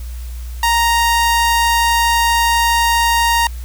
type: tone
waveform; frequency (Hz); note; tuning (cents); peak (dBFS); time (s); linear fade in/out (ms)
sawtooth; 932.3; A#5; 0; -8; 0.63-3.47; 2
effects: added 60 Hz sine -24 dBFS peak until 3.64 s + white hiss -42 dBFS RMS until 3.64 s